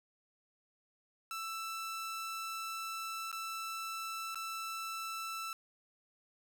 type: tone with dropouts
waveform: sawtooth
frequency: 1326 Hz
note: E6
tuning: 10 cents sharp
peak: -35 dBFS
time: 1.31-5.53 s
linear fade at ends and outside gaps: 1 ms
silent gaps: 3.316-3.327 / 4.346-4.356 s
effects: none